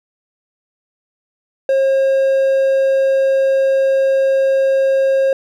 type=tone; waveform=triangle; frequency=538 Hz; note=C5; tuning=48 cents sharp; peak=-9 dBFS; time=1.69-5.33 s; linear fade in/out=2 ms; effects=none